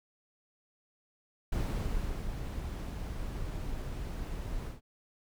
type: noise with ADSR envelope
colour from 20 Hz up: brown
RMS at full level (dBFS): -31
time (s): 1.52-4.81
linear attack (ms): 5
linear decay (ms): 740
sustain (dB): -6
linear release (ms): 140
effects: none